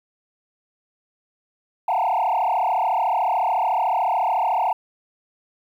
sine tone with frequency modulation, 816 Hz, G#5, 31 cents flat, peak -16 dBFS, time 1.88-4.73 s, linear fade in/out 5 ms, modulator 33.8 Hz, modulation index 3.7, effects tanh soft clip ceiling -16 dBFS + 9-bit

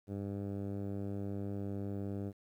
10% pulse tone with low-pass filter, 99.7 Hz, G2, 30 cents sharp, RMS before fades -39 dBFS, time 0.07-2.33 s, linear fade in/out 50 ms, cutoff 430 Hz, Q 0.54, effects 11-bit

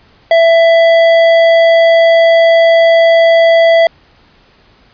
triangle tone with tanh clipping, 664 Hz, E5, 12 cents sharp, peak -6 dBFS, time 0.31-3.87 s, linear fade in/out 2 ms, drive 17 dB, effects pink hiss -47 dBFS RMS until 4.93 s + resampled to 11025 Hz

